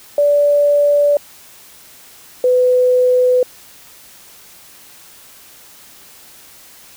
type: tone pair in turn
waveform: sine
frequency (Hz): 580 / 501.4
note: D5 / B4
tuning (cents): -22 / +26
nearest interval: minor third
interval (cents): 252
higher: first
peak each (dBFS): -9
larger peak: neither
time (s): 0.18-1.17 / 2.44-3.43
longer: neither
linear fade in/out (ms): 2
effects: white hiss -42 dBFS RMS until 6.96 s